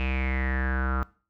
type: tone with low-pass filter sweep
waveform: square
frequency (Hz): 65.41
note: C2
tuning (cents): 0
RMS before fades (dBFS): -27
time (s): 0-1.03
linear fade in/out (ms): 0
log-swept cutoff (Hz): 2600 to 1300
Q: 9.8
effects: noise-tail reverb RT60 0.4 s tail -21 dB re dry